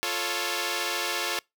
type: chord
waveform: 5% pulse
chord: F augmented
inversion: none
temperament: equal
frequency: 349.2 / 440 / 554.4 Hz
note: F4 / A4 / C#5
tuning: 0 / 0 / 0 cents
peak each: -20 dBFS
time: 0.03-1.39 s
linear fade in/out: 0 ms
effects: noise-tail reverb RT60 0.2 s tail -26 dB re dry